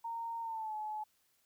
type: tone with pitch glide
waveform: sine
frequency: 922 to 855.3 Hz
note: A#5 to A5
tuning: -19 to -49 cents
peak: -37 dBFS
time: 0.04-1.04 s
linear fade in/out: 10 ms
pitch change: -130 cents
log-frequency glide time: 0.41-0.75 s
effects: white hiss -74 dBFS RMS until 1.45 s